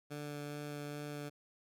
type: tone with vibrato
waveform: 15% pulse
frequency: 146.6 Hz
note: D3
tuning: 3 cents flat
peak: -35 dBFS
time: 0.1-1.3 s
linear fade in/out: 20 ms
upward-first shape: sine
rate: 2.4 Hz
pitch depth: 9 cents each way
effects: none